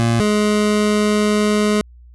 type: tone pair in turn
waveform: 25% pulse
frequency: 116.2 / 210.1 Hz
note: A#2 / G#3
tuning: -5 / +20 cents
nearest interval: minor seventh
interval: 1025 cents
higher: second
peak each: -10 dBFS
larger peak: neither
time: 0-0.2 / 0.2-1.81 s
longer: second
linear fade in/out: 0 ms
effects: added 60 Hz sine -40 dBFS peak until 2.14 s + resampled to 24000 Hz